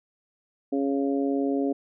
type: harmonic tone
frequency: 138.59 Hz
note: C#3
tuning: in tune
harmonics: 2 / 3 / 4 / 5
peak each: -24 / -29 / -33 / -36 dBFS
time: 0.72-1.73 s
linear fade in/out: 10 ms
effects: none